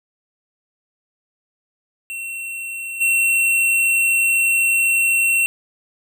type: tone with level steps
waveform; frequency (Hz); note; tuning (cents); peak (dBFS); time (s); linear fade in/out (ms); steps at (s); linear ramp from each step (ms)
square; 2718; F7; -48; -27 / -15; 2.1-5.46; 0; 3; 20
effects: none